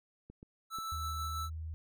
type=clicks; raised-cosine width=3 ms; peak=-37 dBFS; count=3; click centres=0.3 / 0.429 / 0.786 s
type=tone with tremolo; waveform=square; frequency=1318.5 Hz; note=E6; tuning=in tune; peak=-37 dBFS; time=0.7-1.5 s; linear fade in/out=50 ms; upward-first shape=sine; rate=6.1 Hz; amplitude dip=25%
type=tone with pitch glide; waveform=sine; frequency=78.1 to 79.74 Hz; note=D#2 to D#2; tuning=+7 to +43 cents; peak=-38 dBFS; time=0.92-1.74 s; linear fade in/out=0 ms; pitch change=+36 cents; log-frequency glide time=1.31-1.56 s
effects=none